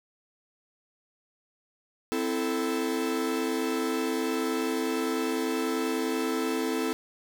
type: chord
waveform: 45% pulse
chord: A minor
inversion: first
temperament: equal with one note detuned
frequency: 259.4 / 329.6 / 440 Hz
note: C4 / E4 / A4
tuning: -15 / 0 / 0 cents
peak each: -31 dBFS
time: 2.12-6.93 s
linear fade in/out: 0 ms
effects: none